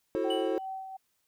triangle chord, F# half-diminished seventh, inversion third, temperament equal with one note detuned, 329.6 / 370 / 440 / 535.8 Hz, E4 / F#4 / A4 / C5, 0 / 0 / 0 / +41 cents, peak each -31 dBFS, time 0.15-0.58 s, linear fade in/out 0 ms
sine tone with tremolo, 765 Hz, G5, 42 cents flat, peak -34 dBFS, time 0.24-0.97 s, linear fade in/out 10 ms, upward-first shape sine, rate 2.7 Hz, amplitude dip 50%
triangle tone with exponential decay, 2960 Hz, F#7, in tune, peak -30 dBFS, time 0.3-0.66 s, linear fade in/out 5 ms, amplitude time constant 77 ms
effects white hiss -75 dBFS RMS until 1.27 s

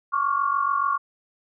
sine tone cluster, 1099 / 1146 / 1408 Hz, C#6 / D6 / F6, -15 / -43 / +14 cents, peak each -23 / -24 / -30 dBFS, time 0.12-0.98 s, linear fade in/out 20 ms, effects none

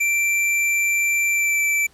square tone with pitch glide, 2349 to 2327 Hz, D7 to D7, 0 to -17 cents, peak -18 dBFS, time 0-1.87 s, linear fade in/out 10 ms, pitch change -17 cents, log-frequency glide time 1.31-1.61 s, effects pink hiss -55 dBFS RMS until 1.93 s + low-pass 12000 Hz 12 dB/octave

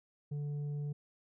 triangle tone with tanh clipping, 145.9 Hz, D3, 11 cents flat, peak -36 dBFS, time 0.31-0.93 s, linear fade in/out 10 ms, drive 9 dB, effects none

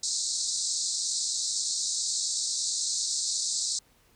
white band-pass noise, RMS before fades -30 dBFS, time 0.03-3.79 s, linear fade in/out 5 ms, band 3900 to 8400 Hz, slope 96 dB/octave, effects pink hiss -63 dBFS RMS until 4.15 s

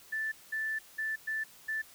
sine tone bursts at uneven times, 1760 Hz, A6, in tune, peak -31 dBFS, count 5, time 0.12-0.32 / 0.52-0.79 / 0.98-1.16 / 1.27-1.44 / 1.68-1.82 s, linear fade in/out 10 ms, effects white hiss -56 dBFS RMS until 1.94 s

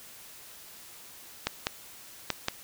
clicks, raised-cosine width 0.2 ms, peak -9 dBFS, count 4, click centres 1.47 / 1.669 / 2.303 / 2.484 s, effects white hiss -49 dBFS RMS until 2.63 s

